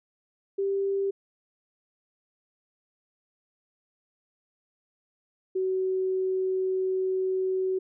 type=tone pair in turn; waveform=sine; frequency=393.4 / 375.9 Hz; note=G4 / F#4; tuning=+6 / +27 cents; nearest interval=minor second; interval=79 cents; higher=first; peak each=-24 dBFS; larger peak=neither; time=0.58-1.11 / 5.55-7.79 s; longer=second; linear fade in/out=10 ms; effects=none